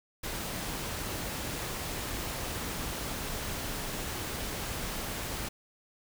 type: noise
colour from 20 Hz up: pink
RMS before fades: -36 dBFS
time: 0.23-5.49 s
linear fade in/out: 10 ms
effects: none